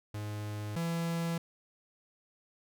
45% pulse tone pair in turn, 105 / 167.5 Hz, G#2 / E3, +19 / +28 cents, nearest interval minor sixth, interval 809 cents, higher second, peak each -36 / -31 dBFS, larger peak second, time 0.14-0.76 / 0.76-1.38 s, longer neither, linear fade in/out 5 ms, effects none

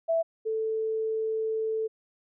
sine tone pair in turn, 659.3 / 441.1 Hz, E5 / A4, 0 / +4 cents, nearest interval perfect fifth, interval 696 cents, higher first, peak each -22 / -26 dBFS, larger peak first, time 0.08-0.23 / 0.45-1.88 s, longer second, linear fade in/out 20 ms, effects none

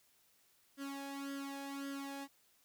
sawtooth tone with flanger, 277.2 Hz, C#4, in tune, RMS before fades -44 dBFS, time 0.77-2.28 s, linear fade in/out 50 ms, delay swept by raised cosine 0.61 to 1.22 ms, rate 1.8 Hz, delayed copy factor +0.85, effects white hiss -71 dBFS RMS until 2.64 s

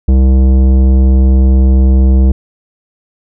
sine tone with tanh clipping, 65.4 Hz, C2, in tune, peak -6 dBFS, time 0.08-2.32 s, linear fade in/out 5 ms, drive 14 dB, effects none

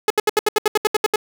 sawtooth tone bursts, 425.2 Hz, G#4, 41 cents sharp, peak -9 dBFS, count 12, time 0.08-1.159 s, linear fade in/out 2 ms, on 23 ms, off 73 ms, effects none

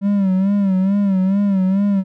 triangle tone with vibrato, 194.7 Hz, G3, 12 cents flat, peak -11 dBFS, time 0.01-2.04 s, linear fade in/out 50 ms, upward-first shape sine, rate 2.3 Hz, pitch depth 79 cents each way, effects none

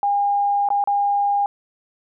sine tone with dropouts, 810 Hz, G#5, 43 cents flat, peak -16 dBFS, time 0.03-1.46 s, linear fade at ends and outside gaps 1 ms, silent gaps 0.688-0.703 / 0.84-0.874 s, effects none

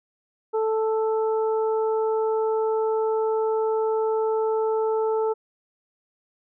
harmonic tone, 440 Hz, A4, in tune, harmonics 1 / 2 / 3, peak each -21 / -29 / -36 dBFS, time 0.53-5.34 s, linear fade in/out 20 ms, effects none

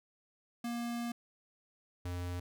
square tone pair in turn, 236.7 / 88.66 Hz, A#3 / F2, +27 / +27 cents, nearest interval octave + perfect fourth, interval 1700 cents, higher first, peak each -36 / -37 dBFS, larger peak first, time 0.64-1.12 / 2.05-2.4 s, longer first, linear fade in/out 5 ms, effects none

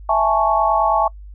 sine chord, A major seventh, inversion second, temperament equal, 659.3 / 830.6 / 880 / 1108.7 Hz, E5 / G#5 / A5 / C#6, 0 / 0 / 0 / 0 cents, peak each -19 dBFS, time 0.09-1.08 s, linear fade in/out 5 ms, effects noise-tail reverb RT60 0.1 s tail -26 dB re dry + added 50 Hz sine -34 dBFS peak until 1.34 s

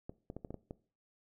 clicks, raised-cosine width 2 ms, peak -29 dBFS, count 7, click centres 0.095 / 0.301 / 0.366 / 0.448 / 0.506 / 0.543 / 0.709 s, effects noise-tail reverb RT60 0.4 s tail -19 dB re dry

